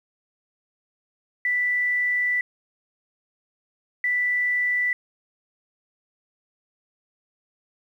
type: tone bursts at uneven times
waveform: sine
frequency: 1975.5 Hz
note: B6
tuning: in tune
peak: -20 dBFS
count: 2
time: 1.45-2.41 / 4.04-4.93 s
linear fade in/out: 2 ms
effects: 9-bit